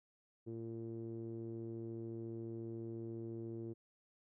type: tone with low-pass filter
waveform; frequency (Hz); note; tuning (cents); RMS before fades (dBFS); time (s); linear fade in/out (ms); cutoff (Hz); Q
sawtooth; 114.2; A#2; -35; -45; 0.46-3.74; 20; 370; 5.3
effects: none